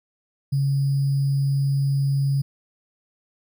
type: tone with sample-and-hold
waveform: sine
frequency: 138.59 Hz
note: C#3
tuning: in tune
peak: -18 dBFS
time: 0.52-2.42 s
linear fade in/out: 10 ms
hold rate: 4900 Hz
effects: none